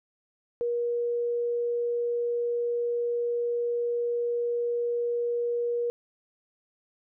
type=tone; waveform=sine; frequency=476.5 Hz; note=A#4; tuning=38 cents sharp; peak=-25 dBFS; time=0.61-5.9 s; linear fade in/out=0 ms; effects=none